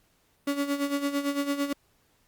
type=tone with tremolo; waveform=35% pulse; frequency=283 Hz; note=C#4; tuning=36 cents sharp; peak=-22 dBFS; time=0.47-1.73 s; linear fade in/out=5 ms; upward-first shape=sine; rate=8.9 Hz; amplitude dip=70%; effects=pink hiss -67 dBFS RMS until 2.27 s + Opus 48 kbps